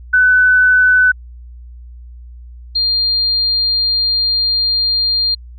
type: tone pair in turn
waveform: sine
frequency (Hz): 1502 / 4200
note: F#6 / C8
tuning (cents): +26 / +6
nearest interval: octave + tritone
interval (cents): 1780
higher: second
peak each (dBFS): -7 / -12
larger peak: first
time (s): 0.13-1.12 / 2.75-5.35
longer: second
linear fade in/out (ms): 10
effects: added 60 Hz sine -32 dBFS peak until 5.58 s